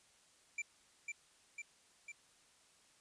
square tone with echo, 2349 Hz, D7, in tune, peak -38 dBFS, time 0.58-0.62 s, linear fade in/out 5 ms, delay 500 ms, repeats 3, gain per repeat -3 dB, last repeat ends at 2.12 s, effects white hiss -68 dBFS RMS until 3 s + resampled to 22050 Hz

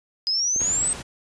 sine exponential sweep, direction up, 4978 to 8372 Hz, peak -20 dBFS, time 0.27-0.93 s, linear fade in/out 0 ms
clicks, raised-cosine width 2 ms, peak -24 dBFS, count 3, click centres 0.562 / 0.617 / 0.828 s
pink noise, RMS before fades -36 dBFS, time 0.59-1.03 s, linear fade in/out 20 ms
effects resampled to 22050 Hz

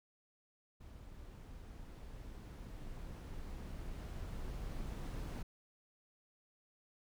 brown noise with level ramp, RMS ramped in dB -53 to -41 dBFS, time 0.8-5.43 s, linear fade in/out 10 ms, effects none

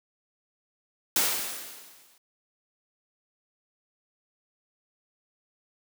white noise with exponential decay, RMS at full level -22 dBFS, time 1.16-2.18 s, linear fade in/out 2 ms, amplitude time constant 220 ms, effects high-pass 200 Hz 12 dB/octave

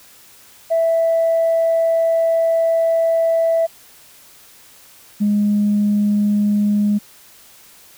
sine tone pair in turn, 659.3 / 206.8 Hz, E5 / G#3, 0 / -7 cents, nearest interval octave + minor sixth, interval 2007 cents, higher first, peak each -12 dBFS, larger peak neither, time 0.7-3.67 / 5.2-6.99 s, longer first, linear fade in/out 20 ms, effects tanh soft clip ceiling -9 dBFS + white hiss -46 dBFS RMS until 7.97 s

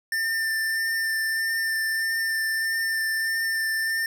square tone with vibrato, 1792 Hz, A6, 31 cents sharp, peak -24 dBFS, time 0.12-4.06 s, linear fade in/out 2 ms, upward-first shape sine, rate 1.6 Hz, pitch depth 12 cents each way, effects none

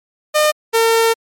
sawtooth tone pair in turn, 607 / 454.7 Hz, D#5 / A#4, -43 / -43 cents, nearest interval perfect fourth, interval 500 cents, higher first, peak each -7 dBFS, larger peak neither, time 0.34-0.52 / 0.73-1.14 s, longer second, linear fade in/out 20 ms, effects MP3 64 kbps

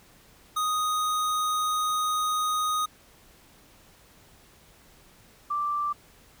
square / sine tone pair in turn, 1244.5 / 1174.7 Hz, D#6 / D6, 0 / 0 cents, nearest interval minor second, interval 100 cents, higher first, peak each -25 dBFS, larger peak neither, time 0.56-2.86 / 5.5-5.93 s, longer first, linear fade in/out 10 ms, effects pink hiss -56 dBFS RMS until 6.4 s

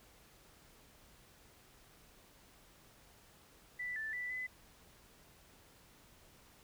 sine tone with pitch steps, 1978 / 1761 / 1976 / 2011 Hz, B6 / A6 / B6 / B6, +2 / +1 / 0 / +31 cents, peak -38 dBFS, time 3.79-4.47 s, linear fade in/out 10 ms, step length 170 ms, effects pink hiss -63 dBFS RMS until 6.63 s

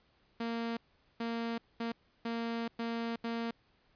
sawtooth tone bursts at uneven times, 231.3 Hz, A#3, 13 cents flat, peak -30 dBFS, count 6, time 0.4-0.77 / 1.2-1.58 / 1.8-1.92 / 2.25-2.68 / 2.79-3.16 / 3.24-3.51 s, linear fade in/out 5 ms, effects pink hiss -70 dBFS RMS until 3.95 s + resampled to 11025 Hz

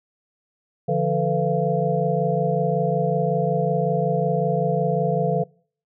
sine tone cluster, 146.2 / 171.6 / 440.6 / 498.8 / 686 Hz, D3 / F3 / A4 / B4 / F5, -7 / -30 / +2 / +17 / -31 cents, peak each -25 dBFS, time 0.88-5.44 s, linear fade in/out 10 ms, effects noise-tail reverb RT60 0.5 s tail -25 dB re dry

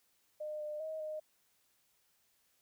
sine tone with pitch steps, 608 / 602 / 631 / 617 Hz, D#5 / D5 / D#5 / D#5, -40 / +43 / +24 / -15 cents, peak -38 dBFS, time 0.4-1.2 s, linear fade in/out 10 ms, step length 200 ms, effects white hiss -74 dBFS RMS until 2.61 s

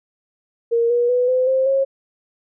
sine tone with pitch steps, 466.2 / 480.4 / 495.1 / 510.2 / 525.7 / 541.7 Hz, A#4 / B4 / B4 / C5 / C5 / C#5, 0 / -48 / +4 / -44 / +8 / -40 cents, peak -14 dBFS, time 0.71-1.85 s, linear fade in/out 20 ms, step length 190 ms, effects none

